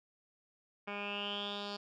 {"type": "tone with low-pass filter sweep", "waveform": "10% pulse", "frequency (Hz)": 203.5, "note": "G#3", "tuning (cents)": -35, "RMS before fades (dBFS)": -40, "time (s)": [0.87, 1.77], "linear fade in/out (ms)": 10, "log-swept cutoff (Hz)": [2200, 4400], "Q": 9, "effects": []}